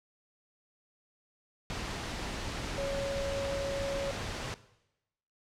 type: tone in noise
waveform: sine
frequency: 554.4 Hz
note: C#5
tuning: in tune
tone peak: -32 dBFS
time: 2.78-4.11 s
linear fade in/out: 0 ms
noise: pink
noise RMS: -37 dBFS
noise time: 1.7-4.54 s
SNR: +2 dB
effects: noise-tail reverb RT60 0.9 s tail -17 dB re dry + low-pass 6000 Hz 12 dB/octave